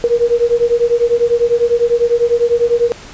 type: beating tone pair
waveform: sine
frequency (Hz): 469.2 / 479.2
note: A#4 / A#4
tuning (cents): +11 / +48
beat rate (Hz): 10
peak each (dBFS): -13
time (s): 0.04-2.92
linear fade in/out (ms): 0
effects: pink hiss -35 dBFS RMS until 3.13 s + resampled to 16000 Hz